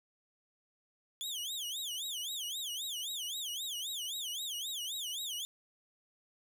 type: tone with vibrato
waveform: sawtooth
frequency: 3322 Hz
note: G#7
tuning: in tune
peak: -34 dBFS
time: 1.21-5.45 s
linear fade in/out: 0 ms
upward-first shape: sine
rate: 3.8 Hz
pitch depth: 250 cents each way
effects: none